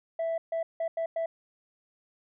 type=tone bursts at uneven times; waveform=sine; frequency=659.3 Hz; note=E5; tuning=in tune; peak=-25 dBFS; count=5; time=0.19-0.38 / 0.52-0.63 / 0.8-0.88 / 0.97-1.06 / 1.16-1.26 s; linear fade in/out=5 ms; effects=tanh soft clip ceiling -26 dBFS